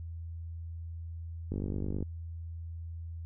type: click train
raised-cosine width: 3 ms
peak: -22 dBFS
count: 26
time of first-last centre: 1.52-2.026 s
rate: 49.4 Hz
effects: added 83 Hz sine -38 dBFS peak until 3.25 s